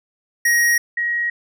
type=tone pair in turn; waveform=square / sine; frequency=1887 / 1894.9 Hz; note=A#6 / A#6; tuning=+21 / +28 cents; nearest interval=unison; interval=7 cents; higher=second; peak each=-14 / -18 dBFS; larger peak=first; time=0.45-0.78 / 0.97-1.3 s; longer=neither; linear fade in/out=5 ms; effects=none